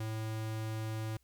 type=tone; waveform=square; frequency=110 Hz; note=A2; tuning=in tune; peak=-36 dBFS; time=0-1.17 s; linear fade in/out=5 ms; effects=added 60 Hz sine -70 dBFS peak until 1.23 s + white hiss -75 dBFS RMS until 1.23 s